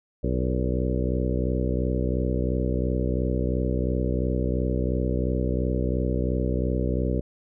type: harmonic tone with a mistuned harmonic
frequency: 62.9 Hz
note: B1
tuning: 32 cents sharp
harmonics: 1 / 2 / 3 / 4 / 5 / 6 / 7 / 8 / 9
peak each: -26 / -29 / -31 / -32 / -33 / -34 / -34 / -35 / -36 dBFS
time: 0.23-7.21 s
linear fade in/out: 10 ms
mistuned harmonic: 8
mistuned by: -43 cents
effects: none